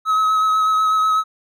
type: tone with vibrato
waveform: triangle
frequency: 1281 Hz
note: E6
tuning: 50 cents flat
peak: -12 dBFS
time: 0.05-1.24 s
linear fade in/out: 50 ms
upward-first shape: triangle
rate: 8.1 Hz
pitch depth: 19 cents each way
effects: none